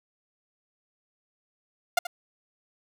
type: tone with echo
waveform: sawtooth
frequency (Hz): 704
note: F5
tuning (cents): +14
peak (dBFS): -15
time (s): 1.97-1.99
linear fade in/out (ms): 5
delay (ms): 80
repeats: 1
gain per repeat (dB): -12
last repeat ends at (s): 2.07
effects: none